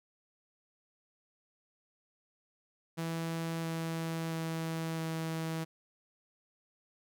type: tone with pitch steps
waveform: sawtooth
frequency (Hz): 164.7 / 163.75 / 162.81 / 161.87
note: E3 / E3 / E3 / E3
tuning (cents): -1 / -11 / -21 / -31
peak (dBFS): -30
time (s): 2.97-5.65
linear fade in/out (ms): 20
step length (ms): 670
effects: none